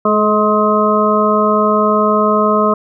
harmonic tone with a mistuned harmonic, 211.2 Hz, G#3, 29 cents sharp, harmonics 1 / 2 / 3 / 5 / 6, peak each -16 / -16 / -16 / -16 / -16 dBFS, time 0.05-2.74 s, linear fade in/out 5 ms, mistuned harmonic 2, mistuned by +22 cents, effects none

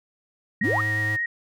sine exponential sweep, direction up, 174.61 to 1356 Hz, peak -23 dBFS, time 0.61-0.81 s, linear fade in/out 5 ms
sine tone with vibrato, 1873 Hz, A#6, 8 cents sharp, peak -23 dBFS, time 0.61-1.26 s, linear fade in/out 5 ms, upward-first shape sine, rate 8.4 Hz, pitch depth 15 cents each way
square tone, 106.5 Hz, G#2, 44 cents sharp, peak -28 dBFS, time 0.63-1.17 s, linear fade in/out 20 ms
effects none

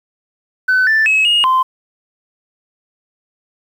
sine tone with pitch steps, 1512 / 1766 / 2572 / 2861 / 1037 Hz, F#6 / A6 / E7 / F7 / C6, +37 / +6 / -43 / +41 / -16 cents, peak -8 dBFS, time 0.68-1.63 s, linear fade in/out 10 ms, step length 190 ms, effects tanh soft clip ceiling -7 dBFS + 7-bit

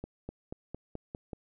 accelerating click train, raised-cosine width 2 ms, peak -25 dBFS, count 7, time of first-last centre 0.04-1.332 s, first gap 250 ms, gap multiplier 0.94, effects none

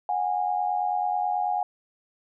sine tone pair together, 728.8 / 818 Hz, F#5 / G#5, -26 / -26 cents, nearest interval major second, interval 200 cents, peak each -26 dBFS, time 0.09-1.63 s, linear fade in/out 2 ms, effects none

